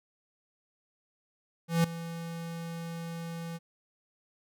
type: tone with ADSR envelope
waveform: square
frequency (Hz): 167.1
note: E3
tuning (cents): +24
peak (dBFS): -21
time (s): 1.68-3.59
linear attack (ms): 160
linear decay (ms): 5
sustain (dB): -16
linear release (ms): 32
effects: none